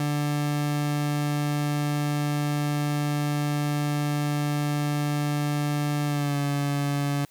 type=tone with pitch glide; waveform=30% pulse; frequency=146.83 to 142.73 Hz; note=D3 to D3; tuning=0 to -49 cents; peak=-21 dBFS; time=0-7.25 s; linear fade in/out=2 ms; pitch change=-49 cents; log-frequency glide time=6.05-6.37 s; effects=white hiss -59 dBFS RMS until 7.3 s